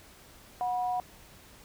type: tone pair together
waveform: sine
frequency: 731 / 974 Hz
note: F#5 / B5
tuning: -21 / -24 cents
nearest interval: perfect fourth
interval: 497 cents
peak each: -28 / -37 dBFS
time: 0.61-1 s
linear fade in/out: 0 ms
effects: pink hiss -54 dBFS RMS until 1.64 s